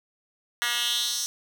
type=tone with high-pass filter sweep; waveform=10% pulse; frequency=239.2 Hz; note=A#3; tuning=45 cents sharp; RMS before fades=-27 dBFS; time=0.62-1.26 s; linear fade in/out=0 ms; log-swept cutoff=2000 to 5600 Hz; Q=2.8; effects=none